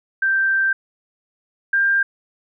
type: tone pair in turn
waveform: sine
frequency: 1568 / 1593.6 Hz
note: G6 / G6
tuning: 0 / +28 cents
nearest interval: unison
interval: 28 cents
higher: second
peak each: -15 / -14 dBFS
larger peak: second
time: 0.22-0.73 / 1.73-2.03 s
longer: first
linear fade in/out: 5 ms
effects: none